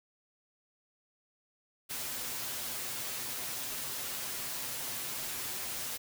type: noise with comb filter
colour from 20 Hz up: white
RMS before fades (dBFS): -38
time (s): 1.89-5.98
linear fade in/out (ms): 20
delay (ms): 7.9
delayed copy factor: +0.55
effects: none